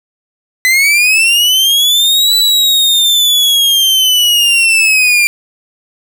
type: linear two-way sweep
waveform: 40% pulse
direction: up then down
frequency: 2008 to 3977 to 2370 Hz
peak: -6 dBFS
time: 0.65-5.27 s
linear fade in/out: 0 ms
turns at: 2.35 s
effects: 8-bit